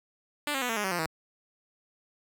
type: tone with pitch steps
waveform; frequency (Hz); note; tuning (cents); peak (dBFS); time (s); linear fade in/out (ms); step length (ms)
5% pulse; 293.7 / 269.3 / 247 / 226.5 / 207.7 / 190.44 / 174.64 / 160.14; D4 / C#4 / B3 / A#3 / G#3 / G3 / F3 / E3; 0 / -50 / 0 / -50 / 0 / -50 / 0 / -50; -17; 0.47-1.062; 2; 74
effects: none